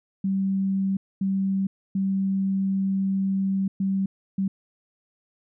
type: tone bursts at uneven times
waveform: sine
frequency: 193.4 Hz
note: G3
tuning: 23 cents flat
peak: -21 dBFS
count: 5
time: 0.24-0.97 / 1.21-1.67 / 1.95-3.68 / 3.8-4.06 / 4.38-4.48 s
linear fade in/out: 5 ms
effects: none